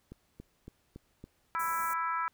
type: click train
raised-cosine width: 3 ms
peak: -32 dBFS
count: 5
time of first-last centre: 0.12-1.24 s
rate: 3.57 Hz
type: harmonic tone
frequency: 330.5 Hz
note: E4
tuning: 5 cents sharp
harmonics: 3 / 4 / 5 / 6 / 7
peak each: -34 / -32 / -40 / -47 / -46 dBFS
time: 1.55-2.28 s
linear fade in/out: 0 ms
type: band-stop noise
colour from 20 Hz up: white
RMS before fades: -43 dBFS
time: 1.59-1.94 s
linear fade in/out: 10 ms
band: 1100 to 6200 Hz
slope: 48 dB/octave
effects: pink hiss -72 dBFS RMS until 2.33 s